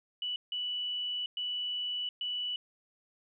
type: tone bursts at uneven times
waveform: sine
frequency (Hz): 2960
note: F#7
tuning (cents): 0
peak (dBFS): -32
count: 4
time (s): 0.22-0.36 / 0.52-1.26 / 1.37-2.09 / 2.21-2.56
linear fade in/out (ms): 2
effects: none